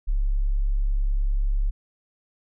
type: tone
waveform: sine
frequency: 34.65 Hz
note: C#1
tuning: in tune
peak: -19 dBFS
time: 0.07-1.71 s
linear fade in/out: 20 ms
effects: none